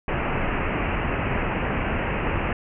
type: low-pass noise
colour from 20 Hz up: pink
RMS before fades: -25 dBFS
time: 0.08-2.53 s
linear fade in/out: 2 ms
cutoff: 2800 Hz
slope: 96 dB/octave
effects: none